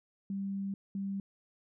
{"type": "tone bursts at uneven times", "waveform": "sine", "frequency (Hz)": 196.5, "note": "G3", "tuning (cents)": 4, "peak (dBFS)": -33, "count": 2, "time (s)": [[0.3, 0.74], [0.95, 1.2]], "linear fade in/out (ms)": 2, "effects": []}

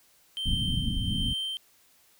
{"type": "tone with tremolo", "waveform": "triangle", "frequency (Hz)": 3126, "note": "G7", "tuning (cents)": -6, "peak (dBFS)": -27, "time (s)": [0.37, 1.57], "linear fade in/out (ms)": 0, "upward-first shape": "sine", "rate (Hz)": 1.3, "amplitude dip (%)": 50}
{"type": "low-pass noise", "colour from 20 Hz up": "pink", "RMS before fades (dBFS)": -29, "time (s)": [0.45, 1.34], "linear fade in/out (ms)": 20, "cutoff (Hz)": 260, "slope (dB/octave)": 48}
{"effects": ["white hiss -62 dBFS RMS until 2.19 s"]}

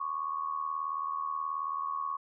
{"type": "tone with amplitude modulation", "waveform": "sine", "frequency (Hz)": 1108.7, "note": "C#6", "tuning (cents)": 0, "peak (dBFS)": -28, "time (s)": [0, 2.17], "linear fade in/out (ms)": 10, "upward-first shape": "sine", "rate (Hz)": 78.6, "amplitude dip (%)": 75, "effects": []}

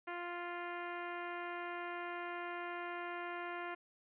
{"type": "tone", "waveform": "10% pulse", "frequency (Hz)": 349.2, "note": "F4", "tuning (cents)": 0, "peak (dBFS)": -32, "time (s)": [0.07, 3.75], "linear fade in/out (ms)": 10, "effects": ["resampled to 8000 Hz", "12-bit"]}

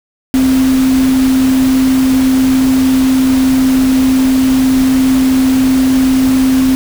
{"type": "tone in noise", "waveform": "sine", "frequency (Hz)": 261.6, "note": "C4", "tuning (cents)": 0, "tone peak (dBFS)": -7, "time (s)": [0.34, 6.75], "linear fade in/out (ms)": 0, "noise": "pink", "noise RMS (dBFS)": -22, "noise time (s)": [0.34, 6.75], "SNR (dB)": 12, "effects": []}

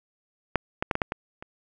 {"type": "clicks", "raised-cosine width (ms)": 0.5, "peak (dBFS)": [-6, -10, -8, -10, -8, -13, -24], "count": 7, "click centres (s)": [0.557, 0.825, 0.912, 0.954, 1.018, 1.121, 1.425], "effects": []}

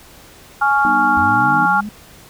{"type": "harmonic tone", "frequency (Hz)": 278.6, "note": "C#4", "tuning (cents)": 9, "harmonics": [3, 4, 5], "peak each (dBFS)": [-15, -21, -15], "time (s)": [0.61, 1.81], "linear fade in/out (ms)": 10}
{"type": "chord", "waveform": "sine", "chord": "G augmented", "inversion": "none", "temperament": "just", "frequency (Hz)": [196, 245, 306.2], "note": ["G3", "B3", "D#4"], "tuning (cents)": [0, -14, -28], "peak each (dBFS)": [-28, -24, -24], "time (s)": [0.85, 1.66], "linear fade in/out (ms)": 0}
{"type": "linear sweep", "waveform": "sine", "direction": "up", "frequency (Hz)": [80, 215.8], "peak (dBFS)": -24, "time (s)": [1.17, 1.89], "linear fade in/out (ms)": 0}
{"effects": ["pink hiss -43 dBFS RMS until 2.29 s"]}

